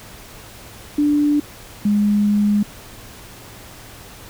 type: tone pair in turn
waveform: sine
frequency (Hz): 293.7 / 206.7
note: D4 / G#3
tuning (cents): 0 / -8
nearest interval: tritone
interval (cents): 608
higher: first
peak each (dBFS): -13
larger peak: neither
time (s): 0.98-1.4 / 1.85-2.63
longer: second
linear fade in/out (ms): 5
effects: added 110 Hz sine -48 dBFS peak until 4.29 s + pink hiss -40 dBFS RMS until 4.29 s